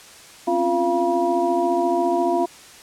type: tone cluster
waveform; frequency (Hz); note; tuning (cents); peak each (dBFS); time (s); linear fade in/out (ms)
sine; 262.5 / 276.9 / 348.5 / 688 / 965; C4 / C#4 / F4 / F5 / B5; +6 / -2 / -4 / -26 / -40; -29 / -29 / -21 / -21 / -26; 0.47-2.46; 10
effects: white hiss -44 dBFS RMS until 2.82 s + low-pass 9000 Hz 12 dB/octave